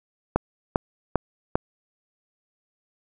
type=click train; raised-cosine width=1 ms; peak=-5 dBFS; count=4; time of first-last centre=0.36-1.555 s; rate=2.51 Hz; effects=none